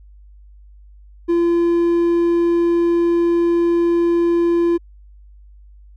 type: tone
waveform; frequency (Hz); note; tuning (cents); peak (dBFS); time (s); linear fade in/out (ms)
triangle; 341.7; F4; -38; -11; 1.28-4.78; 20
effects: added 50 Hz sine -41 dBFS peak until 5.96 s